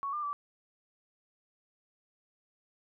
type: tone with pitch steps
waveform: sine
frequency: 1113 / 1199 / 1158 Hz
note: C#6 / D6 / D6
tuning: +7 / +36 / -25 cents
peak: -32 dBFS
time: 0.03-0.33 s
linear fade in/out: 0 ms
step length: 100 ms
effects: none